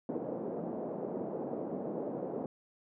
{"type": "band-pass noise", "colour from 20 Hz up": "white", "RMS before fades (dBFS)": -38, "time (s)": [0.09, 2.46], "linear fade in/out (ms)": 2, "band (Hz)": [170, 590], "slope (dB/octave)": 24, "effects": []}